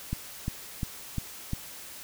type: click train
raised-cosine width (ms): 5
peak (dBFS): -17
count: 5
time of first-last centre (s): 0.13-1.534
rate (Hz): 2.85
effects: white hiss -44 dBFS RMS until 2.03 s